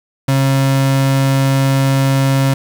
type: tone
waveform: 35% pulse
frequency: 135.5 Hz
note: C#3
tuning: 39 cents flat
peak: -9 dBFS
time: 0.28-2.54 s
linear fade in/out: 5 ms
effects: 8-bit